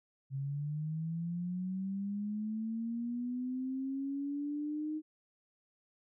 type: linear sweep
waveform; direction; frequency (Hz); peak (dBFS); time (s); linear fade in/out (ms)
sine; up; 133.8 to 311.1; -34; 0.3-5.02; 50
effects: none